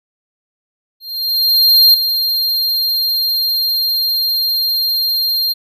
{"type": "tone with ADSR envelope", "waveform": "square", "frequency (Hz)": 4195, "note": "C8", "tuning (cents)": 4, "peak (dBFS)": -5, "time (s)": [1, 5.54], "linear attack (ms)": 940, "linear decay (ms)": 5, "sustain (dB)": -9, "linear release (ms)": 24, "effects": []}